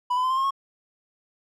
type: tone with pitch steps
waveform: triangle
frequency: 988 / 1008.2 / 1028.8 / 1049.8 / 1071.2 / 1093.1 Hz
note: B5 / B5 / C6 / C6 / C6 / C#6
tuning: 0 / +35 / -30 / +5 / +40 / -25 cents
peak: -19 dBFS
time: 0.1-0.508 s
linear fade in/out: 10 ms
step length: 68 ms
effects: none